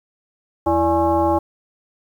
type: tone with frequency modulation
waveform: sine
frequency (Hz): 584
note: D5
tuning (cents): -10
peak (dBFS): -14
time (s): 0.66-1.39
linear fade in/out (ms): 10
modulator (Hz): 251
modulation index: 1.6
effects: 8-bit